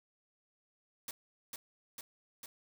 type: noise with echo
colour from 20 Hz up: white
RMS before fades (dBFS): -42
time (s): 1.08-1.11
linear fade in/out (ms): 2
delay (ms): 450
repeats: 3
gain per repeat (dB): -2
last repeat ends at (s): 2.46
effects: none